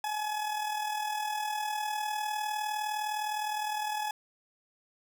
40% pulse tone with amplitude modulation, 848 Hz, G#5, 36 cents sharp, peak -28 dBFS, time 0.04-4.11 s, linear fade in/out 2 ms, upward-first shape sine, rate 39.7 Hz, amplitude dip 50%, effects none

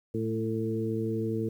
harmonic tone with a mistuned harmonic, 111.7 Hz, A2, 27 cents sharp, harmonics 1 / 2 / 3 / 4, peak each -33 / -33 / -33 / -33 dBFS, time 0.14-1.49 s, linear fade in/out 5 ms, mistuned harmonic 2, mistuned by -19 cents, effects 10-bit

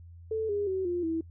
sine tone with pitch steps, 440 / 408.2 / 378.6 / 351.3 / 325.8 Hz, A4 / G#4 / F#4 / F4 / E4, 0 / -30 / +40 / +10 / -20 cents, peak -27 dBFS, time 0.31-1.21 s, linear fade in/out 5 ms, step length 180 ms, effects noise-tail reverb RT60 0.1 s tail -23 dB re dry + added 85 Hz sine -46 dBFS peak until 1.3 s

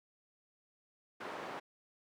white band-pass noise, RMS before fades -44 dBFS, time 1.2-1.6 s, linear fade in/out 10 ms, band 250 to 1200 Hz, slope 12 dB/octave, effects none

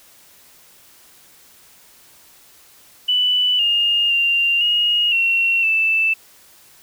sine tone with pitch steps, 2979 / 2832 / 2782 / 2871 / 2727 / 2645 Hz, F#7 / F7 / F7 / F7 / F7 / E7, +11 / +23 / -7 / +47 / -42 / +5 cents, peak -14 dBFS, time 3.08-6.14 s, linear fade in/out 10 ms, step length 510 ms, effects white hiss -49 dBFS RMS until 6.82 s

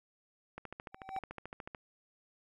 click train, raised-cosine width 0.5 ms, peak -28 dBFS, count 17, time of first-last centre 0.58-1.748 s, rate 13.7 Hz
triangle tone with exponential growth, 769 Hz, G5, 33 cents flat, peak -31 dBFS, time 0.92-1.19 s, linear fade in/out 5 ms, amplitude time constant 58 ms
effects none

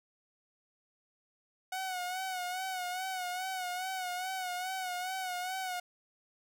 sawtooth tone with vibrato, 738 Hz, F#5, 5 cents flat, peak -31 dBFS, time 1.72-5.8 s, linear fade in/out 5 ms, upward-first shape sine, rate 2.4 Hz, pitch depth 55 cents each way, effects none

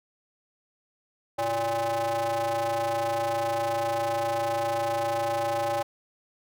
square ring-modulated tone, 117.8 Hz, A#2, 19 cents sharp, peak -23 dBFS, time 1.38-5.83 s, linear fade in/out 10 ms, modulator 693 Hz, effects none

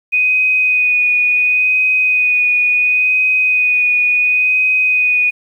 sine tone with vibrato, 2489 Hz, D#7, in tune, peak -10 dBFS, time 0.12-5.31 s, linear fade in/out 20 ms, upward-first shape sine, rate 0.71 Hz, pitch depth 17 cents each way, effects 8-bit

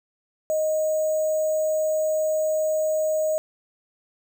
sine tone with sample-and-hold, 622.3 Hz, D#5, in tune, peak -20 dBFS, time 0.5-3.38 s, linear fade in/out 0 ms, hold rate 7350 Hz, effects none

